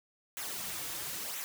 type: noise with flanger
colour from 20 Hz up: white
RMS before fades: -39 dBFS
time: 0.37-1.44 s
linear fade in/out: 0 ms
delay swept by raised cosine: 0.2 to 5 ms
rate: 0.99 Hz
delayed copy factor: -0.6
effects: none